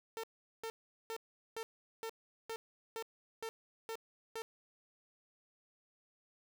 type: tone bursts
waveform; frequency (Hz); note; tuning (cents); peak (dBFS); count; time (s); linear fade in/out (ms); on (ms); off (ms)
sawtooth; 450; A4; +39; -36; 10; 0.17-4.42; 0; 65; 400
effects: none